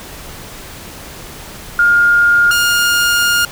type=tone pair in turn; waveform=sine / sawtooth; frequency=1415 / 1415 Hz; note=F6 / F6; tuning=+22 / +22 cents; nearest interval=unison; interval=0 cents; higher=neither; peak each=-7 dBFS; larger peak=neither; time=1.79-2.51 / 2.51-3.45 s; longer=second; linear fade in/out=2 ms; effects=pink hiss -32 dBFS RMS until 3.51 s